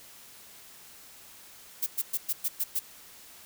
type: noise bursts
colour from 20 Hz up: violet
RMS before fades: -28 dBFS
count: 7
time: 1.82-2.795 s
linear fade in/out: 10 ms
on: 45 ms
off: 110 ms
effects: white hiss -51 dBFS RMS until 3.45 s